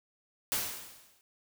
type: noise with exponential decay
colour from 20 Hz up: white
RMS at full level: -29 dBFS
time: 0.52-1.21 s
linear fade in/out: 0 ms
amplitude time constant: 150 ms
effects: none